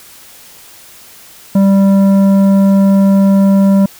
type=tone with tanh clipping; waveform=triangle; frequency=196 Hz; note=G3; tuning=in tune; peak=-7 dBFS; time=1.55-3.86 s; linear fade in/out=5 ms; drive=14 dB; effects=white hiss -38 dBFS RMS until 3.99 s